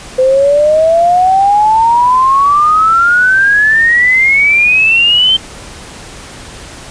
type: exponential sweep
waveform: sine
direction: up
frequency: 510 to 3136 Hz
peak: -5 dBFS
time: 0.18-5.37 s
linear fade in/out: 10 ms
effects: pink hiss -30 dBFS RMS until 6.9 s + resampled to 22050 Hz